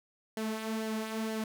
sawtooth tone with flanger, 220 Hz, A3, in tune, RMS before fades -35 dBFS, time 0.37-1.44 s, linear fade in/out 2 ms, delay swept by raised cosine 0.8 to 4.4 ms, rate 2.1 Hz, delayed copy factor -0.5, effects none

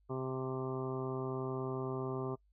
harmonic tone with a mistuned harmonic, 130.81 Hz, C3, in tune, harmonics 1 / 2 / 3 / 4 / 5 / 6 / 7 / 8 / 9, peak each -40 / -43 / -39 / -51 / -47 / -52 / -51 / -49 / -49 dBFS, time 0.09-2.36 s, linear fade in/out 20 ms, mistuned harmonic 7, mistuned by -23 cents, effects noise-tail reverb RT60 0.1 s tail -24 dB re dry + added 50 Hz sine -67 dBFS peak until 2.52 s

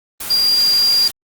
sine tone in noise, 4784 Hz, D8, 31 cents sharp, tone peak -11 dBFS, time 0.3-1.08 s, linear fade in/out 5 ms, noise white, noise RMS -26 dBFS, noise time 0.2-1.11 s, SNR +12 dB, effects Opus 24 kbps

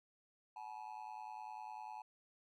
triangle tone with amplitude modulation, 857 Hz, A5, 46 cents flat, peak -40 dBFS, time 0.56-2.02 s, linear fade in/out 5 ms, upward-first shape sine, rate 110 Hz, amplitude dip 100%, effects none

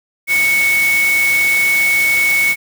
sine tone in noise, 2217 Hz, C#7, in tune, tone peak -11 dBFS, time 0.27-2.56 s, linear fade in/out 50 ms, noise white, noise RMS -23 dBFS, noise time 0.27-2.56 s, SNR +9 dB, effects none

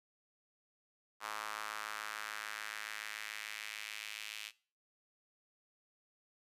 sawtooth tone with high-pass filter sweep, 106.9 Hz, A2, 49 cents flat, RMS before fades -44 dBFS, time 1.2-4.52 s, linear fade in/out 50 ms, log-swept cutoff 1100 to 2700 Hz, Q 2.1, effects noise-tail reverb RT60 0.4 s tail -20 dB re dry + resampled to 32000 Hz

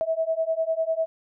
sine beating tone pair, 643 / 653 Hz, E5 / E5, -43 / -17 cents, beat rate 10 Hz, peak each -26 / -25 dBFS, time 0.01-1.06 s, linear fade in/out 0 ms, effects none

